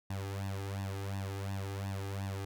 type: tone with flanger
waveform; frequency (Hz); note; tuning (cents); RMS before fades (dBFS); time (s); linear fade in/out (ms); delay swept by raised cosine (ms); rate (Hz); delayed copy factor
sawtooth; 98; G2; 0; -38; 0.1-2.45; 5; 1.1 to 2.5; 2.8; +0.95
effects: none